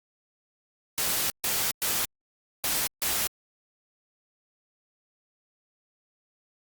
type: noise bursts at uneven times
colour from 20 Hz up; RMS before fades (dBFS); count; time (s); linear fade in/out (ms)
white; -27; 5; 0.98-1.3 / 1.44-1.71 / 1.82-2.05 / 2.64-2.87 / 3.02-3.27; 0
effects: Opus 48 kbps